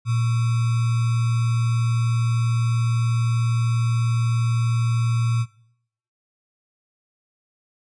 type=tone with sample-and-hold; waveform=sine; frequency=116.54 Hz; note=A#2; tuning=in tune; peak=-18 dBFS; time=0.05-5.46 s; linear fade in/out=50 ms; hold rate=1225 Hz; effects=noise-tail reverb RT60 0.7 s tail -20 dB re dry + resampled to 22050 Hz